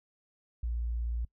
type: tone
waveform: sine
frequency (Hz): 58.27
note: A#1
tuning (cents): 0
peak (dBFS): -30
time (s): 0.63-1.25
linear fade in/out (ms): 5
effects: noise-tail reverb RT60 0.1 s tail -22 dB re dry